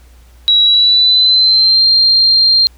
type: tone with pitch glide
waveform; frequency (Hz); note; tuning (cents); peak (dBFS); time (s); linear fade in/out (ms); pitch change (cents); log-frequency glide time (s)
sine; 3883 to 4186; B7 to C8; -30 to 0; -6; 0.48-2.67; 0; +130; 0.63-1.85
effects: added 60 Hz sine -39 dBFS peak until 2.77 s + pink hiss -50 dBFS RMS until 2.77 s